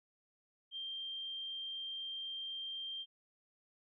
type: tone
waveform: sine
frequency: 3172 Hz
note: G7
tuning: 20 cents sharp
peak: -40 dBFS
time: 0.71-3.06 s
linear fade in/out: 50 ms
effects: none